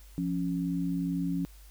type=tone pair together; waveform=sine; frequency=174.38 / 276.6 Hz; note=F3 / C#4; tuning=-2 / -4 cents; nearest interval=minor sixth; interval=798 cents; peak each=-30 / -31 dBFS; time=0.18-1.45 s; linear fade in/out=0 ms; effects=added 50 Hz sine -49 dBFS peak until 1.7 s + white hiss -59 dBFS RMS until 1.7 s

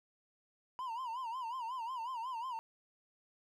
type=tone with vibrato; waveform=triangle; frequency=971 Hz; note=B5; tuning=30 cents flat; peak=-36 dBFS; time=0.79-2.59 s; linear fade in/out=0 ms; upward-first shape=sine; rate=5.5 Hz; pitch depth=140 cents each way; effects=none

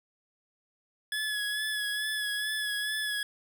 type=tone with vibrato; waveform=25% pulse; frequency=1698 Hz; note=G#6; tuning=38 cents sharp; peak=-26 dBFS; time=1.12-3.23 s; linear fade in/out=2 ms; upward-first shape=sine; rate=2.3 Hz; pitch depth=31 cents each way; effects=none

